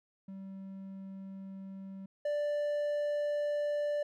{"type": "tone pair in turn", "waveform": "triangle", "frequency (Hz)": [193, 587.6], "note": ["G3", "D5"], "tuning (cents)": [-27, 1], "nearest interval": "octave + perfect fifth", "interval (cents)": 1928, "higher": "second", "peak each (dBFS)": [-40, -28], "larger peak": "second", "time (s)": [[0.28, 2.06], [2.25, 4.03]], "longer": "neither", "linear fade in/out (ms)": 5, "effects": []}